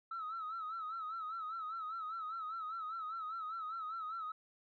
sine tone with vibrato, 1300 Hz, E6, 24 cents flat, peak -38 dBFS, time 0.11-4.32 s, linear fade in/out 5 ms, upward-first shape sine, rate 5 Hz, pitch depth 81 cents each way, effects tanh soft clip ceiling -36 dBFS

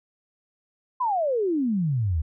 sine exponential sweep, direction down, 1046.5 to 72.5 Hz, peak -21 dBFS, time 1-2.22 s, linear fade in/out 10 ms, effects none

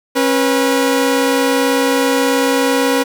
sawtooth tone pair together, 272.3 / 486.3 Hz, C#4 / B4, -31 / -27 cents, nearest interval minor seventh, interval 1004 cents, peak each -11 dBFS, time 0.15-3.04 s, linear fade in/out 20 ms, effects 7-bit

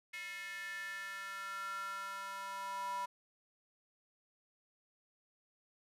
square tone with high-pass filter sweep, 196 Hz, G3, in tune, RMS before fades -43 dBFS, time 0.13-3.06 s, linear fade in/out 10 ms, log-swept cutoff 2100 to 960 Hz, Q 6.1, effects resampled to 32000 Hz

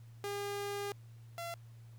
sawtooth tone pair in turn, 404.7 / 680.6 Hz, G#4 / F5, -45 / -45 cents, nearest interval major sixth, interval 900 cents, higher second, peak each -33 / -36 dBFS, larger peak first, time 0.24-0.92 / 1.38-1.54 s, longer first, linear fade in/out 0 ms, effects added 115 Hz sine -51 dBFS peak until 1.98 s + pink hiss -69 dBFS RMS until 1.98 s

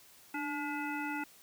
harmonic tone with a mistuned harmonic, 286.8 Hz, D4, 41 cents flat, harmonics 1 / 3 / 5 / 7 / 9, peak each -38 / -40 / -41 / -44 / -44 dBFS, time 0.34-1.24 s, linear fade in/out 5 ms, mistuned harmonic 1, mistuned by +59 cents, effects white hiss -59 dBFS RMS until 1.42 s

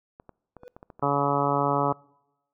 clicks, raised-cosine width 1 ms, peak -30 dBFS, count 9, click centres 0.199 / 0.293 / 0.567 / 0.634 / 0.765 / 0.829 / 0.902 / 0.995 / 1.04 s
triangle tone with exponential growth, 493.9 Hz, B4, in tune, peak -36 dBFS, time 0.56-0.68 s, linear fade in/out 0 ms, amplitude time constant 24 ms
harmonic tone, 141.8 Hz, C#3, 40 cents sharp, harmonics 1 / 2 / 3 / 4 / 5 / 6 / 7 / 8 / 9, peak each -30 / -30 / -30 / -30 / -30 / -30 / -30 / -30 / -30 dBFS, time 1.02-1.93 s, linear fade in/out 10 ms
effects noise-tail reverb RT60 0.9 s tail -25 dB re dry

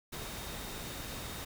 sine tone in noise, 3700 Hz, A#7, 14 cents flat, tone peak -52 dBFS, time 0.12-1.45 s, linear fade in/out 10 ms, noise pink, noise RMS -42 dBFS, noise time 0.12-1.45 s, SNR -13 dB, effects none

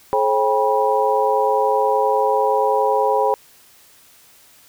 sine tone cluster, 427.6 / 538 / 799 / 972 Hz, A4 / C5 / G5 / B5, -49 / +48 / +33 / -28 cents, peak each -20 dBFS, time 0.13-3.34 s, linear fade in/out 0 ms, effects white hiss -50 dBFS RMS until 4.68 s

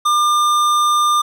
sine tone with hard clipping, 1200 Hz, D6, 37 cents sharp, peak -14 dBFS, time 0.05-1.22 s, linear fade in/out 10 ms, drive 15 dB, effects none

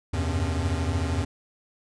square tone cluster, 81.1 / 94.3 / 98 / 128.3 / 271.2 Hz, E2 / F#2 / G2 / C3 / C#4, -28 / +33 / 0 / -34 / -38 cents, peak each -27 / -31 / -36 / -35 / -36 dBFS, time 0.13-1.25 s, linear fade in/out 10 ms, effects resampled to 22050 Hz

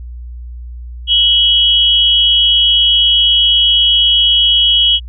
sine tone pair together, 2960 / 3276 Hz, F#7 / G#7, 0 / -24 cents, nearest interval major second, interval 176 cents, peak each -10 dBFS, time 1.07-5 s, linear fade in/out 50 ms, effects added 60 Hz sine -25 dBFS peak until 5.08 s

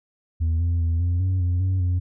sine tone with pitch steps, 81.5 / 85.3 / 83.1 / 87.5 / 93.1 / 88.6 / 93.7 / 89.6 Hz, E2 / F2 / E2 / F2 / F#2 / F2 / F#2 / F2, -19 / -40 / +15 / +4 / +11 / +25 / +22 / +45 cents, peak -16 dBFS, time 0.4-2 s, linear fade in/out 20 ms, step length 200 ms, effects tanh soft clip ceiling -18 dBFS

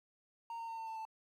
triangle tone with pitch steps, 924 / 916 / 908.1 / 900.3 / 892.5 / 884.8 Hz, A#5 / A#5 / A#5 / A5 / A5 / A5, -16 / -31 / -46 / +39 / +24 / +9 cents, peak -39 dBFS, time 0.5-1.052 s, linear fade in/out 2 ms, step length 92 ms, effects 12-bit

